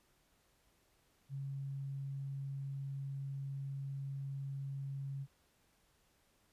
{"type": "tone", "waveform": "sine", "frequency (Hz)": 137.6, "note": "C#3", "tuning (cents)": -12, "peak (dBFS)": -39, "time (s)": [1.29, 5.27], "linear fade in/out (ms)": 50, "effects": ["pink hiss -73 dBFS RMS until 6.52 s", "resampled to 32000 Hz"]}